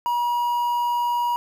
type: tone with quantisation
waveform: triangle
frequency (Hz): 960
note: B5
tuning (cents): -49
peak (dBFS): -18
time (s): 0.06-1.36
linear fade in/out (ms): 0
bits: 7
effects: none